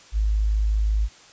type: tone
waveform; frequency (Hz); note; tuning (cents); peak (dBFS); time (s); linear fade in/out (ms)
sine; 52.8; G#1; +29; -18; 0.12-1.09; 50
effects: white hiss -49 dBFS RMS until 1.32 s + resampled to 16000 Hz